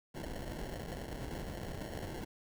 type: noise with sample-and-hold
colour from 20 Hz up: pink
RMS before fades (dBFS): -42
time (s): 0.14-2.25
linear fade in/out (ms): 10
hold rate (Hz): 1225
effects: none